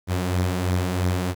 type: beating tone pair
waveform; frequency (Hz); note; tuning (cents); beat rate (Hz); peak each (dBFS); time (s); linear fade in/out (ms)
sawtooth; 90 / 93; F#2 / F#2; -47 / +9; 3; -18 / -24; 0.07-1.35; 50
effects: 9-bit